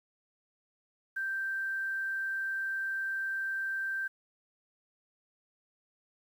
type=tone with quantisation; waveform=sine; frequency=1568 Hz; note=G6; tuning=in tune; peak=-31 dBFS; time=1.16-4.08 s; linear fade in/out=10 ms; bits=10; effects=none